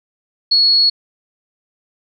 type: tone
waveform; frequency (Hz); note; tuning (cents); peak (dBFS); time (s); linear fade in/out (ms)
sine; 4352; C#8; -33; -9; 0.51-0.9; 10
effects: none